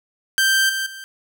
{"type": "tone with level steps", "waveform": "sawtooth", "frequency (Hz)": 1568, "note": "G6", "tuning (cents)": 0, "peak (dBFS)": [-11, -18, -30], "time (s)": [0.38, 1.04], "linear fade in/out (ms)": 0, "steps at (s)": [0.69, 0.86], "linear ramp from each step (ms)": 5, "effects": []}